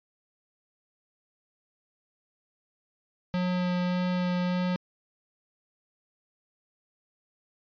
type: tone with vibrato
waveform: square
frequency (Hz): 180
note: F#3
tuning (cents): -47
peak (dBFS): -26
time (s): 3.34-4.76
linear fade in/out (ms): 0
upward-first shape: sine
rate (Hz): 1.7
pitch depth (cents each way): 9
effects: resampled to 11025 Hz